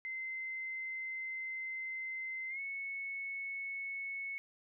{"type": "tone with pitch glide", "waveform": "sine", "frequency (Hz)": [2069, 2205], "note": ["C7", "C#7"], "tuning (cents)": [-20, -10], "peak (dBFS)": -38, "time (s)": [0.05, 4.38], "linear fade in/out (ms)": 0, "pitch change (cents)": 110, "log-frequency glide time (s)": [2.49, 2.6], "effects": []}